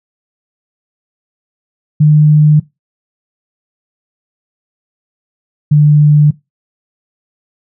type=tone pair in turn; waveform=sine; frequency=151.2 / 148.77 Hz; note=D#3 / D3; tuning=-49 / +23 cents; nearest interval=unison; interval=28 cents; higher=first; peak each=-3 dBFS; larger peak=neither; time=2-2.6 / 5.71-6.31 s; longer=neither; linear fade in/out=10 ms; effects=noise-tail reverb RT60 0.2 s tail -20 dB re dry